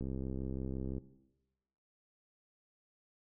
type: click train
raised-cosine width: 3 ms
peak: -27 dBFS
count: 65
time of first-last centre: 0.01-0.981 s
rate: 65.9 Hz
effects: noise-tail reverb RT60 1.0 s tail -17 dB re dry